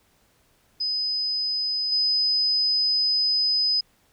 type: tone with level steps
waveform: sine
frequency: 5020 Hz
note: D#8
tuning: 15 cents sharp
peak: -23 / -19 dBFS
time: 0.8-3.81 s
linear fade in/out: 10 ms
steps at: 1.92 s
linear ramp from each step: 2 ms
effects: pink hiss -63 dBFS RMS until 4.12 s